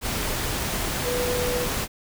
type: tone in noise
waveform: sine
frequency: 492.7 Hz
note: B4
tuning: 4 cents flat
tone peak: -25 dBFS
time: 1.03-1.68 s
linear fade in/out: 50 ms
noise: pink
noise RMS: -27 dBFS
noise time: 0.01-1.88 s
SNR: -1 dB
effects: none